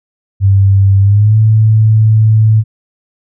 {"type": "tone with pitch glide", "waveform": "sine", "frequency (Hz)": [98, 109.37], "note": ["G2", "A2"], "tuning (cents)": [0, -10], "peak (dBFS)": -4, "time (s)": [0.4, 2.64], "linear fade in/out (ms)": 50, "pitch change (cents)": 190, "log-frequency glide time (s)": [1, 1.37], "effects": []}